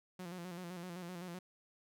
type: tone with vibrato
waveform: sawtooth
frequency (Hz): 177.2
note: F3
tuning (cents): +25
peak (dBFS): -40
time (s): 0.19-1.39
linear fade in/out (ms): 5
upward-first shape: square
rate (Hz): 7.8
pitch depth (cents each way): 58
effects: none